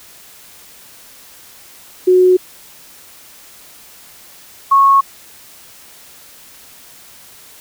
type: tone pair in turn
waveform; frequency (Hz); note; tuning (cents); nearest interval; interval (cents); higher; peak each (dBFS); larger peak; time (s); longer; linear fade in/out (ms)
sine; 366.7 / 1098.9; F#4 / C#6; -15 / -15; octave + perfect fifth; 1900; second; -6; neither; 2.07-2.37 / 4.71-5.01; neither; 10
effects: white hiss -41 dBFS RMS until 7.6 s